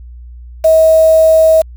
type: tone with quantisation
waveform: sine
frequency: 640 Hz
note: D#5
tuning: 49 cents sharp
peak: -4 dBFS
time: 0.64-1.62 s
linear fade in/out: 10 ms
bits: 4
effects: added 60 Hz sine -29 dBFS peak until 1.76 s